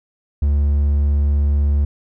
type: tone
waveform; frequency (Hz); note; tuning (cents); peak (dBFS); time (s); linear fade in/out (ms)
triangle; 72; D2; -34; -11; 0.42-1.85; 5
effects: none